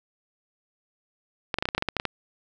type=clicks; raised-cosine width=0.3 ms; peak=-9 dBFS; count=12; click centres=1.542 / 1.586 / 1.625 / 1.655 / 1.688 / 1.749 / 1.78 / 1.824 / 1.887 / 1.967 / 1.999 / 2.053 s; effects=none